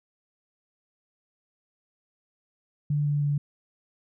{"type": "tone with pitch steps", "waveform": "sine", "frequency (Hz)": [146.83, 145.73, 144.64], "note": ["D3", "D3", "D3"], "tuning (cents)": [0, -13, -26], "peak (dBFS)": -22, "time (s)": [2.9, 3.38], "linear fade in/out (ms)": 5, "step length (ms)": 160, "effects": []}